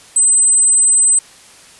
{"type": "tone", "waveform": "sine", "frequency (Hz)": 8110, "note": "B8", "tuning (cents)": 45, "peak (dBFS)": -8, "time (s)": [0.16, 1.19], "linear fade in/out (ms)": 5, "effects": ["white hiss -42 dBFS RMS until 1.79 s", "resampled to 24000 Hz"]}